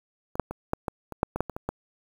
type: clicks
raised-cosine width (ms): 1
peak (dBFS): -22 / -6 / -19 / -10 / -14 / -22 / -7 / -15 / -9 / -19 / -19 / -14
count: 12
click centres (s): 0.355 / 0.397 / 0.51 / 0.734 / 0.882 / 1.123 / 1.231 / 1.36 / 1.406 / 1.497 / 1.565 / 1.69
effects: 7-bit